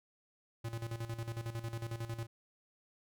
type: tone with tremolo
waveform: square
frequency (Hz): 115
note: A#2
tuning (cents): -23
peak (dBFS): -37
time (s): 0.64-2.27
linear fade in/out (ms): 10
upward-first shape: square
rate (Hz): 11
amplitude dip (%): 70
effects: none